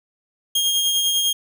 sawtooth tone with tremolo, 3238 Hz, G#7, 45 cents flat, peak -13 dBFS, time 0.55-1.33 s, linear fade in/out 5 ms, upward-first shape sine, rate 10 Hz, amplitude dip 30%, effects none

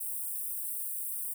white high-pass noise, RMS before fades -36 dBFS, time 0-1.34 s, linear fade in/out 10 ms, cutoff 8300 Hz, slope 96 dB/octave, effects none

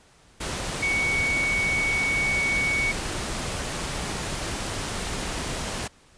sine tone in noise, 2234 Hz, C#7, 13 cents sharp, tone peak -22 dBFS, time 0.82-2.92 s, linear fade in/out 10 ms, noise pink, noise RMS -30 dBFS, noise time 0.4-5.88 s, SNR +5 dB, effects pink hiss -56 dBFS RMS until 6.17 s + resampled to 22050 Hz

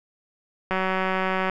click train, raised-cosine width 0.5 ms, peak -10 dBFS, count 149, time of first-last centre 0.71-1.497 s, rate 188 Hz, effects none

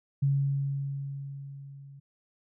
sine tone with level ramp, 139 Hz, C#3, 5 cents sharp, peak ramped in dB -21 to -46 dBFS, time 0.22-2 s, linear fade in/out 10 ms, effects none

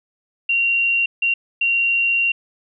sine tone bursts at uneven times, 2757 Hz, F7, 23 cents flat, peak -15 dBFS, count 3, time 0.49-1.06 / 1.22-1.34 / 1.61-2.32 s, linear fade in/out 5 ms, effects none

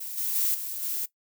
violet noise with level steps, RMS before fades -36 / -29 / -25 / -34 / -30 dBFS, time 0-1.06 s, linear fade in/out 10 ms, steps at 0.17 / 0.35 / 0.54 / 0.82 s, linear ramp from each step 10 ms, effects noise-tail reverb RT60 0.1 s tail -18 dB re dry

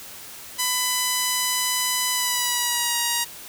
5% pulse tone with pitch glide, 1000 to 947.2 Hz, B5 to A#5, +21 to +27 cents, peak -9 dBFS, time 0.58-3.25 s, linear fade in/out 20 ms, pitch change -94 cents, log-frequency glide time 2.12-2.97 s, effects white hiss -40 dBFS RMS until 3.48 s

